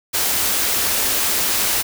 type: band-stop noise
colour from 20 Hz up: white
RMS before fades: -19 dBFS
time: 0.13-1.83 s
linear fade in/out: 20 ms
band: 120 to 180 Hz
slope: 96 dB/octave
effects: none